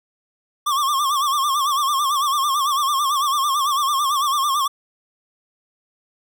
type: tone with vibrato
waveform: square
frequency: 1131 Hz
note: C#6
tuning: 34 cents sharp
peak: -18 dBFS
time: 0.66-4.68 s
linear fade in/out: 10 ms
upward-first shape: sine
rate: 9 Hz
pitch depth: 110 cents each way
effects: none